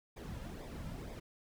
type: noise with flanger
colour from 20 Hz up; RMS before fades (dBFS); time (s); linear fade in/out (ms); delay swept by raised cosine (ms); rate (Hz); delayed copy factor
brown; -45; 0.16-1.2; 10; 0.69 to 2.69; 2.1; -0.65
effects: none